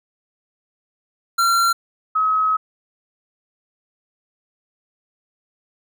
square / sine tone pair in turn, 1369 / 1277.2 Hz, F6 / D#6, -35 / +45 cents, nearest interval minor second, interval 120 cents, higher first, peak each -15 dBFS, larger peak neither, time 1.38-1.73 / 2.15-2.57 s, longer second, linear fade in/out 10 ms, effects none

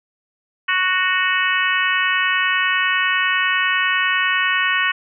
harmonic tone, 370 Hz, F#4, in tune, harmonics 3 / 4 / 5 / 6 / 7 / 8, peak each -23 / -22 / -20 / -26 / -24 / -25 dBFS, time 0.68-4.92 s, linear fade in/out 10 ms, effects none

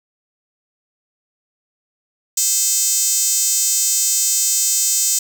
5% pulse tone with high-pass filter, 520 Hz, C5, 11 cents flat, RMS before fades -17 dBFS, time 2.37-5.19 s, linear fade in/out 5 ms, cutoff 7800 Hz, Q 3.1, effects none

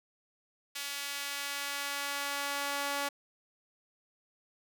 sawtooth tone with high-pass filter sweep, 283 Hz, C#4, 36 cents sharp, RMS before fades -36 dBFS, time 0.75-3.09 s, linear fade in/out 10 ms, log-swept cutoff 2500 to 770 Hz, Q 0.78, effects none

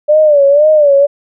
sine tone with vibrato, 587.3 Hz, D5, in tune, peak -4 dBFS, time 0.08-1.07 s, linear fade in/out 20 ms, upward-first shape sine, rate 2 Hz, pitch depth 100 cents each way, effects none

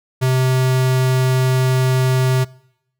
square tone, 129.4 Hz, C3, 19 cents flat, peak -14 dBFS, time 0.21-2.45 s, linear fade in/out 20 ms, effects noise-tail reverb RT60 0.8 s tail -23 dB re dry

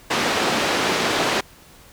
pink band-pass noise, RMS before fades -21 dBFS, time 0.1-1.41 s, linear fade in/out 10 ms, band 260 to 4800 Hz, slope 12 dB/octave, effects pink hiss -48 dBFS RMS until 1.92 s

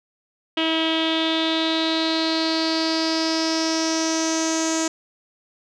sawtooth tone with low-pass filter sweep, 322.5 Hz, E4, 38 cents flat, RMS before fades -22 dBFS, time 0.57-4.88 s, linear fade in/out 5 ms, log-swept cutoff 3100 to 6800 Hz, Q 6.7, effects none

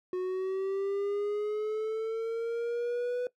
triangle linear sweep, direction up, 364.3 to 496 Hz, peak -27 dBFS, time 0.13-3.27 s, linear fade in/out 2 ms, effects noise-tail reverb RT60 0.1 s tail -18 dB re dry

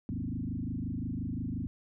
sine tone with frequency modulation, 174.61 Hz, F3, in tune, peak -32 dBFS, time 0.09-1.67 s, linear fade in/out 0 ms, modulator 25.7 Hz, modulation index 4, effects none

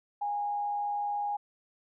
sine tone with frequency modulation, 821 Hz, G#5, 20 cents flat, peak -29 dBFS, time 0.21-1.37 s, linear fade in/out 10 ms, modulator 94 Hz, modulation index 0.24, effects none

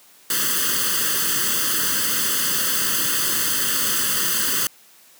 white noise with comb filter, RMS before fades -21 dBFS, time 0.3-4.67 s, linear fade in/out 2 ms, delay 0.64 ms, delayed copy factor +1, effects white hiss -51 dBFS RMS until 5.19 s + high-pass 150 Hz 12 dB/octave

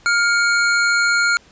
square tone pair together, 1407 / 2233 Hz, F6 / C#7, +12 / +12 cents, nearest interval minor sixth, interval 800 cents, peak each -15 / -24 dBFS, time 0.06-1.37 s, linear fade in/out 0 ms, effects pink hiss -50 dBFS RMS until 1.51 s + resampled to 16000 Hz

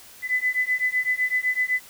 sine beating tone pair, 2002 / 2009.9 Hz, B6 / B6, +23 / +30 cents, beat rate 7.9 Hz, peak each -24 dBFS, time 0.22-1.81 s, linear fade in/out 50 ms, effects white hiss -47 dBFS RMS until 1.89 s

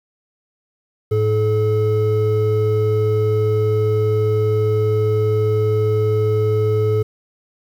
triangle tone pair together, 107.5 / 430 Hz, A2 / A4, -40 / -40 cents, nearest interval 2 octaves, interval 2400 cents, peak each -15 dBFS, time 1.11-7.03 s, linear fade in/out 10 ms, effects 8-bit

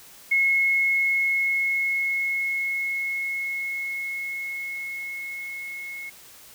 sine tone with level ramp, 2174 Hz, C#7, 34 cents flat, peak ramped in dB -17 to -33 dBFS, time 0.31-6.1 s, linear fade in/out 10 ms, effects white hiss -48 dBFS RMS until 6.54 s

